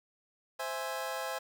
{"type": "chord", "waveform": "25% pulse", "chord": "C augmented", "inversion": "none", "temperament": "equal", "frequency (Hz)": [523.3, 659.3, 830.6], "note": ["C5", "E5", "G#5"], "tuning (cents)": [0, 0, 0], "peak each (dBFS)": [-35, -36, -36], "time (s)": [0.59, 1.39], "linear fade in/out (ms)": 10, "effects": ["10-bit"]}